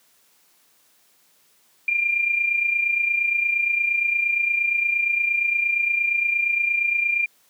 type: tone with amplitude modulation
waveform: sine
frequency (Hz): 2392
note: D7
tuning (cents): +31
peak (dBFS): -16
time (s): 1.88-7.26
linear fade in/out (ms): 2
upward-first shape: sine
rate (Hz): 28.6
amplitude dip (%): 60
effects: white hiss -60 dBFS RMS until 7.49 s + high-pass 150 Hz 12 dB/octave